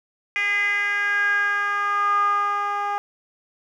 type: tone with band-pass filter sweep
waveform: 10% pulse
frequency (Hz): 407.5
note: G#4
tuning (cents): -33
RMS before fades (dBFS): -22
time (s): 0.36-2.98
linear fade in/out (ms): 0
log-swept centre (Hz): 2200 to 950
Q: 6.6
effects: none